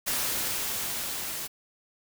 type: noise with level ramp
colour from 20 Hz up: white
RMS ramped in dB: -28 to -35 dBFS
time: 0.06-1.48 s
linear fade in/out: 20 ms
effects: none